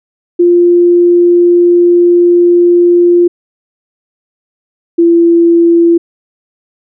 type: tone pair in turn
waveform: sine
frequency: 349.2 / 338.7 Hz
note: F4 / E4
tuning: 0 / +47 cents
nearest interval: minor second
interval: 53 cents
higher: first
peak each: -3 dBFS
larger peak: neither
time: 0.39-3.28 / 4.98-5.98 s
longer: first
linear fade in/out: 10 ms
effects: none